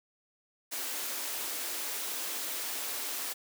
white high-pass noise, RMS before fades -36 dBFS, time 0.71-3.34 s, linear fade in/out 20 ms, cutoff 250 Hz, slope 48 dB/octave, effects none

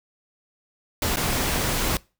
pink noise with dropouts, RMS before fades -24 dBFS, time 1.02-1.97 s, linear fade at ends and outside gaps 2 ms, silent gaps 1.16-1.169 s, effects noise-tail reverb RT60 0.3 s tail -23 dB re dry

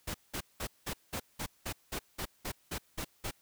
pink noise bursts, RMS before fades -37 dBFS, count 13, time 0.07-3.312 s, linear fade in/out 10 ms, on 74 ms, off 190 ms, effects white hiss -68 dBFS RMS until 3.41 s

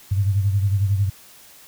sine beating tone pair, 98 / 109 Hz, G2 / A2, 0 / -16 cents, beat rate 11 Hz, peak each -17 / -25 dBFS, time 0.11-1.1 s, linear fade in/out 10 ms, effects white hiss -47 dBFS RMS until 1.67 s

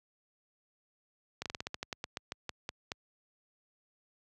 slowing click train, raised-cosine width 0.2 ms, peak -19 dBFS, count 15, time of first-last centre 1.42-2.919 s, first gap 37 ms, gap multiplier 1.15, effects high-pass 60 Hz 12 dB/octave

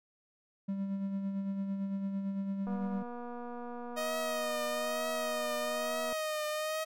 triangle tone with tremolo, 196 Hz, G3, in tune, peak -29 dBFS, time 0.68-3.03 s, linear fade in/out 10 ms, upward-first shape sine, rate 8.9 Hz, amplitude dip 40%
click train, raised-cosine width 1 ms, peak -31 dBFS, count 834, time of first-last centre 2.67-6.126 s, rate 241 Hz
sawtooth tone with vibrato, 622.3 Hz, D#5, in tune, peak -29 dBFS, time 3.96-6.85 s, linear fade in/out 20 ms, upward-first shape triangle, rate 1.1 Hz, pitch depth 50 cents each way
effects none

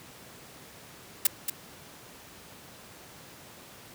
blue noise with echo, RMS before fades -20 dBFS, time 1.25-1.27 s, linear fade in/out 5 ms, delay 230 ms, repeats 1, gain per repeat -8 dB, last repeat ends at 1.5 s, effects pink hiss -49 dBFS RMS until 3.94 s + high-pass 100 Hz 12 dB/octave

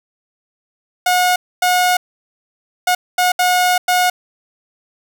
sawtooth tone bursts at uneven times, 724 Hz, F#5, 38 cents flat, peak -8 dBFS, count 6, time 1.06-1.36 / 1.62-1.97 / 2.87-2.95 / 3.18-3.32 / 3.39-3.78 / 3.88-4.1 s, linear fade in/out 5 ms, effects none

